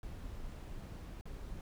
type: noise with dropouts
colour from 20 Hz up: brown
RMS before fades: -45 dBFS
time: 0.03-1.61 s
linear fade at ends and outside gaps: 1 ms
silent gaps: 1.211-1.255 s
effects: none